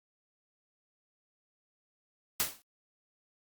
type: noise with exponential decay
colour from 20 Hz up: white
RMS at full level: -26 dBFS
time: 2.4-2.62 s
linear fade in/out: 0 ms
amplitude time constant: 46 ms
effects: Opus 48 kbps